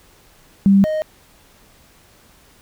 sine / triangle tone pair in turn, 196.7 / 621.2 Hz, G3 / D#5, +6 / -3 cents, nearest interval octave + minor sixth, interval 1991 cents, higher second, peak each -8 / -16 dBFS, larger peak first, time 0.66-0.84 / 0.84-1.02 s, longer neither, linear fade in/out 0 ms, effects pink hiss -51 dBFS RMS until 2.61 s

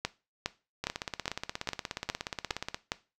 two click trains, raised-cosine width 0.2 ms, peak -16 / -12 dBFS, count 33 / 8, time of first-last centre 0.84-2.745 / 0.05-2.919 s, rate 16.8 / 2.44 Hz, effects noise-tail reverb RT60 0.3 s tail -17 dB re dry

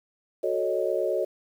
sine chord, D# half-diminished seventh, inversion first, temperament equal, 370 / 440 / 554.4 / 622.3 Hz, F#4 / A4 / C#5 / D#5, 0 / 0 / 0 / 0 cents, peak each -29 / -30 / -28 / -29 dBFS, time 0.43-1.25 s, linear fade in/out 10 ms, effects 9-bit

